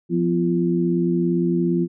sine tone cluster, 174.6 / 252 / 343 Hz, F3 / B3 / F4, 0 / +35 / -31 cents, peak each -20 / -25 / -21 dBFS, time 0.09-1.88 s, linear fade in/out 50 ms, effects none

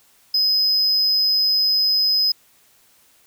triangle tone, 5050 Hz, D#8, 25 cents sharp, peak -14 dBFS, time 0.34-2.32 s, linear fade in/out 5 ms, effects white hiss -56 dBFS RMS until 3.26 s

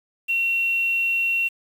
sine tone with quantisation, 2730 Hz, F7, 40 cents flat, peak -19 dBFS, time 0.28-1.49 s, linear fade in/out 20 ms, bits 7, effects none

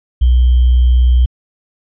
sine tone with sample-and-hold, 61.74 Hz, B1, in tune, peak -6 dBFS, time 0.21-1.26 s, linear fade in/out 10 ms, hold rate 3150 Hz, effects resampled to 11025 Hz

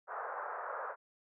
white band-pass noise, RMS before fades -41 dBFS, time 0.07-0.96 s, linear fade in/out 50 ms, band 470 to 1500 Hz, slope 48 dB/octave, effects none

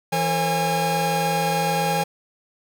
45% pulse tone cluster, 165.9 / 450.7 / 539 / 820 Hz, E3 / A4 / C#5 / G#5, +11 / +42 / -49 / -22 cents, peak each -26 / -30 / -28 / -22 dBFS, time 0.12-2.04 s, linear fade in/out 10 ms, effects none

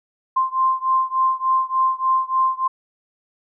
sine beating tone pair, 1046 / 1049.4 Hz, C6 / C6, -1 / +5 cents, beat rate 3.4 Hz, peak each -19 / -20 dBFS, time 0.36-2.68 s, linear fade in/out 10 ms, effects none

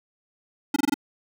square tone bursts, 284.3 Hz, C#4, 44 cents sharp, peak -19 dBFS, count 5, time 0.74-0.942 s, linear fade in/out 5 ms, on 22 ms, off 23 ms, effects none

